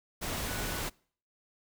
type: tone in noise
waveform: sine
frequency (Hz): 1480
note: F#6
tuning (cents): 0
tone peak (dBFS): -45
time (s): 0.47-0.82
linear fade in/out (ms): 20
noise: pink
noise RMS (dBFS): -35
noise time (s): 0.21-0.9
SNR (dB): -13
effects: noise-tail reverb RT60 0.5 s tail -25 dB re dry